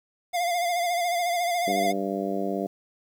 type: tone with vibrato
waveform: square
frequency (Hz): 698.5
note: F5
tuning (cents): 0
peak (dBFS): -24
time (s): 0.33-1.93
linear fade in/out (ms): 20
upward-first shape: sine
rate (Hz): 14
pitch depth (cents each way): 49
type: harmonic tone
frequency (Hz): 98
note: G2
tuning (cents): 0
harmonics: 2 / 3 / 4 / 5 / 6 / 7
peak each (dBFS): -31 / -32 / -32 / -35 / -34 / -33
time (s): 1.67-2.67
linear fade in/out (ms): 5
effects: 9-bit